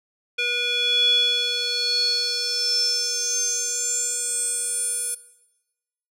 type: tone with band-pass filter sweep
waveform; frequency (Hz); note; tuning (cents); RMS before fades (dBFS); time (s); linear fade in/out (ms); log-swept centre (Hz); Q
square; 484.4; B4; -34; -23; 0.38-5.15; 10; 2800 to 10000; 9.9
effects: noise-tail reverb RT60 1.0 s tail -17 dB re dry